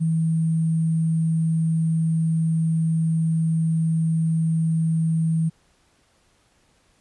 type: tone with sample-and-hold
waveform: sine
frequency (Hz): 162.1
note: E3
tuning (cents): -29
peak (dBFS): -18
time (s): 0-5.5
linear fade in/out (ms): 20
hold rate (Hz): 8820
effects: pink hiss -62 dBFS RMS until 7 s + resampled to 24000 Hz